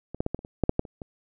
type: clicks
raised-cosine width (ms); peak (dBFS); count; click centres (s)
2; -22 / -12 / -13 / -14 / -28 / -26 / -8 / -6 / -9 / -28 / -23; 11; 0.146 / 0.205 / 0.264 / 0.346 / 0.391 / 0.449 / 0.637 / 0.694 / 0.794 / 0.852 / 1.018
effects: none